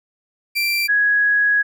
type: tone pair in turn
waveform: 30% pulse / sine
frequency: 2356 / 1665.9 Hz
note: D7 / G#6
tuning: +5 / +5 cents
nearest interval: tritone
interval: 600 cents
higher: first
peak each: -15 / -13 dBFS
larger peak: second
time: 0.55-0.88 / 0.88-1.63 s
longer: second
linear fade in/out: 20 ms
effects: none